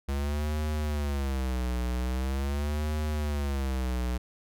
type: tone with vibrato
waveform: square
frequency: 68.5 Hz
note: C#2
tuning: 20 cents flat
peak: -28 dBFS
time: 0.08-4.18 s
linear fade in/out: 10 ms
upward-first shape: sine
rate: 0.43 Hz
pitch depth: 190 cents each way
effects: none